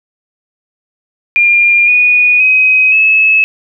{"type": "tone with pitch steps", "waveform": "sine", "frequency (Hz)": [2404, 2464, 2526, 2590], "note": ["D7", "D#7", "D#7", "E7"], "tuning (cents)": [40, -17, 26, -31], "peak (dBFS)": -5, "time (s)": [1.36, 3.44], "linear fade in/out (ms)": 0, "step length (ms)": 520, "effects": []}